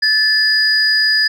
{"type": "tone pair together", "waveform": "sine", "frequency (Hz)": [1742, 4927], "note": ["A6", "D#8"], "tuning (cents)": [-18, -18], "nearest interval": "octave + tritone", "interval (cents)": 1800, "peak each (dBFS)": -13, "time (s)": [0.02, 1.28], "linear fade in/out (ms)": 10, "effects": ["tanh soft clip ceiling -3 dBFS"]}